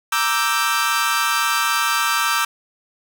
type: chord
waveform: sawtooth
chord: E half-diminished seventh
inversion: second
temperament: equal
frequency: 932.3 / 1174.7 / 1318.5 / 1568 Hz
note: Bb5 / D6 / E6 / G6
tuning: 0 / 0 / 0 / 0 cents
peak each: -22 / -19 / -18 / -19 dBFS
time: 0.12-2.45 s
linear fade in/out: 5 ms
effects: none